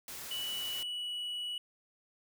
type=noise; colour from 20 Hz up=white; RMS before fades=-44 dBFS; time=0.08-0.83 s; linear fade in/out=2 ms
type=tone with pitch glide; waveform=triangle; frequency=2960 to 2938 Hz; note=F#7 to F#7; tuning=0 to -13 cents; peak=-34 dBFS; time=0.31-1.58 s; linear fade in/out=2 ms; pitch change=-13 cents; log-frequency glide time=0.41-1.1 s
effects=none